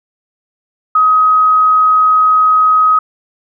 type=tone; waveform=sine; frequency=1263 Hz; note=D#6; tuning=26 cents sharp; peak=-6 dBFS; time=0.95-2.99 s; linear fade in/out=5 ms; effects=none